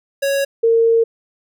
square / sine tone pair in turn, 554.4 / 457.6 Hz, C#5 / A#4, 0 / -32 cents, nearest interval minor third, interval 332 cents, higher first, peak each -16 / -10 dBFS, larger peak second, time 0.22-0.45 / 0.63-1.04 s, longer second, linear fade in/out 10 ms, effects none

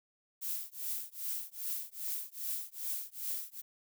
violet noise with tremolo, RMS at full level -35 dBFS, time 0.41-3.62 s, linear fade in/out 20 ms, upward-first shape triangle, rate 2.5 Hz, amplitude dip 100%, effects none

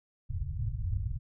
white low-pass noise, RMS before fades -33 dBFS, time 0.29-1.19 s, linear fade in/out 20 ms, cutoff 120 Hz, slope 48 dB/octave, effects none

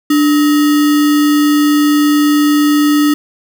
sine tone with sample-and-hold, 295.2 Hz, D4, 9 cents sharp, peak -7 dBFS, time 0.1-3.14 s, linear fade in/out 5 ms, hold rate 1575 Hz, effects none

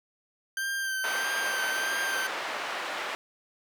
40% pulse tone with vibrato, 1568 Hz, G6, in tune, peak -28 dBFS, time 0.57-2.27 s, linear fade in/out 2 ms, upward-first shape sine, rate 1.6 Hz, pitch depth 27 cents each way
white band-pass noise, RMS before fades -34 dBFS, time 1.04-3.15 s, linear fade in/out 0 ms, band 500 to 2000 Hz, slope 12 dB/octave
effects none

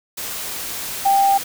sine tone in noise, 790 Hz, G5, 13 cents sharp, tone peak -12 dBFS, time 1.05-1.38 s, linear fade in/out 10 ms, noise white, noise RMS -28 dBFS, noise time 0.17-1.44 s, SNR +13 dB, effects none

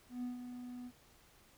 triangle tone with ADSR envelope, 246.9 Hz, B3, in tune, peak -34 dBFS, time 0.09-0.92 s, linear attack 140 ms, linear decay 140 ms, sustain -8 dB, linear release 55 ms, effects tanh soft clip ceiling -30 dBFS + pink hiss -65 dBFS RMS until 1.57 s

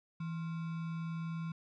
sine tone with sample-and-hold, 164.5 Hz, E3, 3 cents flat, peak -36 dBFS, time 0.2-1.52 s, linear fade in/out 5 ms, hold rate 1225 Hz, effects low-pass 3000 Hz 12 dB/octave

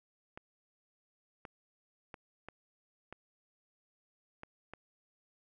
clicks, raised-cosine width 0.5 ms, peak -30 dBFS, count 7, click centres 0.375 / 1.452 / 2.142 / 2.486 / 3.126 / 4.434 / 4.736 s, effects none

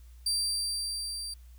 30% pulse tone with level ramp, 4699 Hz, D8, in tune, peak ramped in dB -23 to -33 dBFS, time 0.26-1.34 s, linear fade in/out 5 ms, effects added 60 Hz sine -48 dBFS peak until 1.58 s + white hiss -66 dBFS RMS until 1.58 s

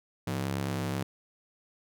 sawtooth ring-modulated tone, 138.59 Hz, C#3, in tune, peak -23 dBFS, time 0.27-1.03 s, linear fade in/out 5 ms, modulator 34.2 Hz, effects none

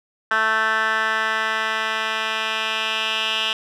10% pulse tone with band-pass filter sweep, 220 Hz, A3, in tune, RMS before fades -22 dBFS, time 0.31-3.53 s, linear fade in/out 2 ms, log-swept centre 1600 to 2800 Hz, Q 4.2, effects none

